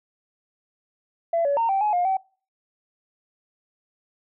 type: tone with pitch steps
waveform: sine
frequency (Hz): 672 / 567 / 917 / 778 / 843 / 710 / 766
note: E5 / C#5 / A#5 / G5 / G#5 / F5 / G5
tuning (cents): +33 / +39 / -29 / -13 / +26 / +28 / -40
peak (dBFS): -18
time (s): 1.33-2.17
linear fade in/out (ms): 5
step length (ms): 120
effects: noise-tail reverb RT60 0.4 s tail -25 dB re dry + tanh soft clip ceiling -15 dBFS